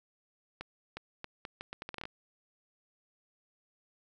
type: accelerating click train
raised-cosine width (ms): 0.3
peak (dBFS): -24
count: 13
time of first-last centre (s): 0.61-2.054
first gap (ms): 360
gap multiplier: 0.76
effects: none